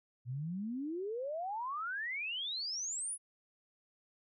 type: exponential sweep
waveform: sine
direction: up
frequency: 116.54 to 10548 Hz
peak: -36 dBFS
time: 0.25-3.18 s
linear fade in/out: 50 ms
effects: none